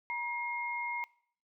sine tone pair together, 954 / 2137 Hz, A#5 / C7, +40 / +36 cents, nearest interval octave + major second, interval 1396 cents, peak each -36 / -35 dBFS, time 0.1-1.04 s, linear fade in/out 0 ms, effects noise-tail reverb RT60 0.6 s tail -22 dB re dry

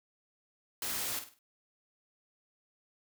white noise with echo, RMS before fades -36 dBFS, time 0.82-1.19 s, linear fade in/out 2 ms, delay 50 ms, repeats 4, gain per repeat -9 dB, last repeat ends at 1.39 s, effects none

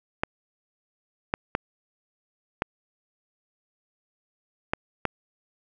clicks, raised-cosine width 0.5 ms, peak -8 dBFS, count 6, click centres 0.235 / 1.339 / 1.551 / 2.621 / 4.735 / 5.053 s, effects none

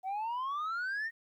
sine exponential sweep, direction up, 740 to 1878 Hz, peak -30 dBFS, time 0.03-1.11 s, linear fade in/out 50 ms, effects tanh soft clip ceiling -32 dBFS + 12-bit

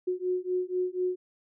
sine beating tone pair, 362.7 / 366.8 Hz, F#4 / F#4, -34 / -15 cents, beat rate 4.1 Hz, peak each -30 dBFS, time 0.07-1.16 s, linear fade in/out 10 ms, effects none

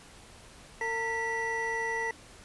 triangle tone cluster, 453.9 / 909 / 1954 Hz, A#4 / A#5 / B6, -46 / -44 / -19 cents, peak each -34 / -33 / -30 dBFS, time 0.81-2.11 s, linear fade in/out 2 ms, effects pink hiss -52 dBFS RMS until 2.44 s + resampled to 24000 Hz

